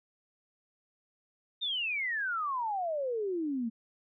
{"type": "exponential sweep", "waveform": "sine", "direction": "down", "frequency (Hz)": [3713, 220], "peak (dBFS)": -30, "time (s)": [1.61, 3.7], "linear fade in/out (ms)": 20, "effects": []}